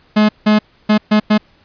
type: tone bursts at uneven times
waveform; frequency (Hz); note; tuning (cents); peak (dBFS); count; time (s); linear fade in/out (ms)
45% pulse; 212.6; G#3; +41; -8; 5; 0.16-0.29 / 0.46-0.59 / 0.89-0.98 / 1.11-1.2 / 1.3-1.38; 10
effects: pink hiss -52 dBFS RMS until 1.64 s + resampled to 11025 Hz